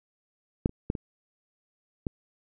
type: clicks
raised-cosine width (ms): 3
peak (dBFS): -9 / -29 / -13 / -22 / -16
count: 5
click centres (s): 0.659 / 0.694 / 0.901 / 0.952 / 2.068
effects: none